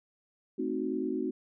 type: chord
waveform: sine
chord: A diminished seventh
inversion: none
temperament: equal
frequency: 220 / 261.6 / 311.1 / 370 Hz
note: A3 / C4 / Eb4 / Gb4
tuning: 0 / 0 / 0 / 0 cents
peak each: -38 / -34 / -35 / -34 dBFS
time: 0.58-1.31 s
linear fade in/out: 10 ms
effects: none